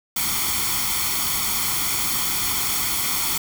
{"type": "noise with comb filter", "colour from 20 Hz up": "white", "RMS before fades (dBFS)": -23, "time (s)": [0.16, 3.38], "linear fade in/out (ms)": 5, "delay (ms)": 0.9, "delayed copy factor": 0.7, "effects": []}